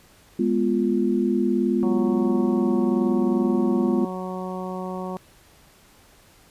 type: chord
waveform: sine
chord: F diminished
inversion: first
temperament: equal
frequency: 207.7 / 246.9 / 349.2 Hz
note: Ab3 / Cb4 / F4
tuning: 0 / 0 / 0 cents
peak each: -23 dBFS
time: 0.39-4.05 s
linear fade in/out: 5 ms
type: harmonic tone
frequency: 185 Hz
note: F#3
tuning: in tune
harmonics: 1 / 2 / 3 / 4 / 5 / 6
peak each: -31 / -34 / -36 / -37 / -38 / -39 dBFS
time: 1.83-5.17 s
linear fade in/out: 0 ms
effects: pink hiss -54 dBFS RMS until 6.5 s + resampled to 32000 Hz